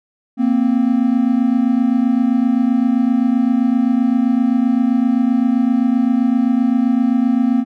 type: tone pair together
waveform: triangle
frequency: 233.1 / 260.8 Hz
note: A#3 / C4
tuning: 0 / -5 cents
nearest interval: major second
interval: 195 cents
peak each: -13 dBFS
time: 0.37-7.65 s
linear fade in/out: 50 ms
effects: none